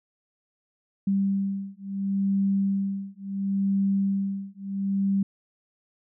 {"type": "beating tone pair", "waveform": "sine", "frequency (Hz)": [196, 196.72], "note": ["G3", "G3"], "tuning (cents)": [0, 6], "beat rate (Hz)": 0.72, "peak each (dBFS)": -26, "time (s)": [1.07, 5.23], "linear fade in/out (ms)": 5, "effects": []}